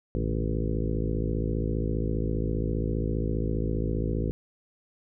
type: harmonic tone with a mistuned harmonic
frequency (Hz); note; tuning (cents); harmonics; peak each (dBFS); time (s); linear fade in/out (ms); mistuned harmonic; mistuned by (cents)
55; A1; 0; 1 / 2 / 3 / 4 / 5 / 6 / 7 / 8 / 9; -29 / -32 / -34 / -35 / -36 / -37 / -37 / -38 / -39; 0.15-4.31; 0; 3; -100
effects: none